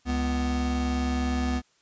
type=tone pair together; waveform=square; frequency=69.3 / 247.6 Hz; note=C#2 / B3; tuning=0 / +5 cents; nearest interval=octave + minor seventh; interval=2205 cents; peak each=-28 dBFS; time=0.05-1.62 s; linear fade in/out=50 ms; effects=white hiss -65 dBFS RMS until 1.81 s + resampled to 16000 Hz